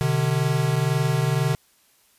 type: tone pair together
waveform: square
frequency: 128.6 / 150.59 Hz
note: C3 / D3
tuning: -30 / +44 cents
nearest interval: minor third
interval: 274 cents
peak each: -23 / -23 dBFS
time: 0.01-1.55 s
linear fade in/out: 0 ms
effects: white hiss -60 dBFS RMS until 2.18 s + resampled to 32000 Hz